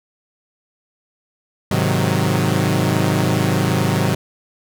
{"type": "chord", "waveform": "sawtooth", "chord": "Ab dominant seventh", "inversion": "none", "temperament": "equal", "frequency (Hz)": [103.83, 130.81, 155.56, 185], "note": ["Ab2", "C3", "Eb3", "Gb3"], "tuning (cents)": [0, 0, 0, 0], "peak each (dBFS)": -17, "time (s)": [1.71, 4.15], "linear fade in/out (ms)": 5, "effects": []}